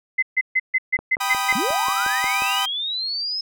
sine tone bursts, 2049 Hz, C7, 37 cents flat, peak -15 dBFS, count 8, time 0.18-1.528 s, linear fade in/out 10 ms, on 46 ms, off 140 ms
click train, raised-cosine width 1 ms, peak -19 dBFS, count 9, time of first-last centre 0.99-2.421 s, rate 5.59 Hz
sawtooth chord, G augmented, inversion none, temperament equal, 784 / 987.8 / 1244.5 Hz, G5 / B5 / D#6, 0 / 0 / 0 cents, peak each -22 dBFS, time 1.2-2.66 s, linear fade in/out 10 ms
sine linear sweep, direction up, 173.8 to 5200 Hz, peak -23 dBFS, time 1.55-3.41 s, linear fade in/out 5 ms
effects none

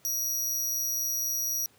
sawtooth tone with amplitude modulation, 5760 Hz, F#8, 47 cents flat, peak -23 dBFS, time 0.05-1.66 s, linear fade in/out 0 ms, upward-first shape sine, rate 124 Hz, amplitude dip 45%, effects pink hiss -61 dBFS RMS until 1.78 s + high-pass 100 Hz 12 dB/octave

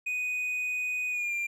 triangle tone with pitch glide, 2489 to 2385 Hz, D#7 to D7, 0 to +26 cents, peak -27 dBFS, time 0.06-1.47 s, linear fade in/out 10 ms, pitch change -74 cents, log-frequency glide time 1.09-1.33 s, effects none

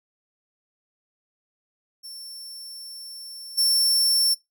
sawtooth tone with level steps, 5420 Hz, E8, 47 cents sharp, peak -34 / -15 dBFS, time 2.03-4.35 s, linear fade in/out 20 ms, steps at 3.57 s, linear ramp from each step 20 ms, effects noise-tail reverb RT60 0.2 s tail -25 dB re dry

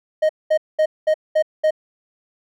triangle tone bursts, 622.3 Hz, D#5, in tune, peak -11 dBFS, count 6, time 0.22-1.708 s, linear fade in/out 10 ms, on 73 ms, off 210 ms, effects none

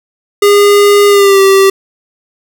square tone with pitch glide, 407.7 to 388.8 Hz, G#4 to G4, -32 to -14 cents, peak -4 dBFS, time 0.42-1.7 s, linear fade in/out 5 ms, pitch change -82 cents, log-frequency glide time 1.08-1.41 s, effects none

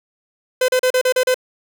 45% pulse tone bursts, 509 Hz, C5, 48 cents flat, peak -13 dBFS, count 7, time 0.61-1.344 s, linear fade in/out 5 ms, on 74 ms, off 36 ms, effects none

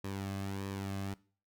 sawtooth tone with flanger, 98 Hz, G2, in tune, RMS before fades -39 dBFS, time 0.04-1.14 s, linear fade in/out 5 ms, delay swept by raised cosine 1.4 to 2.17 ms, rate 1.6 Hz, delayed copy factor -0.55, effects noise-tail reverb RT60 0.4 s tail -20 dB re dry

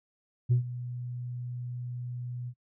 sine tone with ADSR envelope, 122.9 Hz, B2, 8 cents flat, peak -17 dBFS, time 0.49-2.54 s, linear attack 26 ms, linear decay 110 ms, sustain -17 dB, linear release 60 ms, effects noise-tail reverb RT60 0.1 s tail -25 dB re dry + tanh soft clip ceiling -18 dBFS

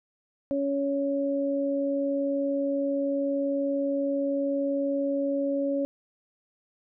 sine tone pair together, 279.2 / 558.4 Hz, C#4 / C#5, +13 / +13 cents, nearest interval octave, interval 1200 cents, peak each -27 dBFS, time 0.51-5.85 s, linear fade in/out 0 ms, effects none

